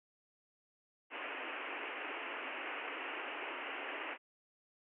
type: band-pass noise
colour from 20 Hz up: white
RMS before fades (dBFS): -43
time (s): 1.1-4.18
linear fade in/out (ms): 50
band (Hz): 260 to 2900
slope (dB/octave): 96
effects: none